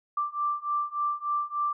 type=beating tone pair; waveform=sine; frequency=1174.7 / 1178.1 Hz; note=D6 / D6; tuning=0 / +5 cents; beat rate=3.4 Hz; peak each=-30 / -29 dBFS; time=0.17-1.73 s; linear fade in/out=5 ms; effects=none